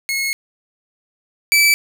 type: tone pair in turn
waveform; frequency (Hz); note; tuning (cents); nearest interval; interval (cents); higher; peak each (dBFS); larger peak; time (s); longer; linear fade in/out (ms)
sawtooth; 2174 / 2311; C#7 / D7; -34 / -28; minor second; 106; second; -15 / -7; second; 0.09-0.33 / 1.52-1.74; first; 0
effects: none